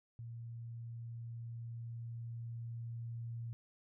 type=tone with level ramp; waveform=sine; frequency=116.5 Hz; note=A#2; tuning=1 cent flat; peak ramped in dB=-44 to -40 dBFS; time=0.19-3.53 s; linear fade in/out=0 ms; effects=none